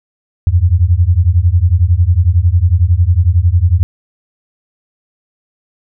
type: beating tone pair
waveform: sine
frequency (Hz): 82.41 / 93.41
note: E2 / F#2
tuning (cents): 0 / +17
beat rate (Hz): 11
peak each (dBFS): -10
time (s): 0.47-3.83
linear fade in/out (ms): 0
effects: none